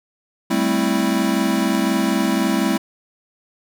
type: chord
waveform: square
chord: A minor seventh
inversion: third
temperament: equal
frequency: 196 / 220 / 261.6 / 329.6 Hz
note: G3 / A3 / C4 / E4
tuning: 0 / 0 / 0 / 0 cents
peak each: -23 dBFS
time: 0.5-2.78 s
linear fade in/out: 10 ms
effects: none